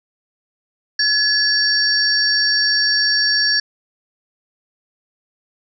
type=tone cluster; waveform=sine; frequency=1700 / 4557 / 5560 Hz; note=G#6 / C#8 / F8; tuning=+40 / +47 / -9 cents; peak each=-18 dBFS; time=0.99-3.6 s; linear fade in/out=5 ms; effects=none